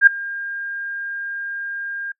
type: tone with ADSR envelope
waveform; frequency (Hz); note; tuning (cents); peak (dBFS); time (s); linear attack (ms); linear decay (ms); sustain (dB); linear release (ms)
sine; 1608; G6; +44; -3; 0.01-2.12; 59; 6; -22; 6
effects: noise-tail reverb RT60 0.1 s tail -23 dB re dry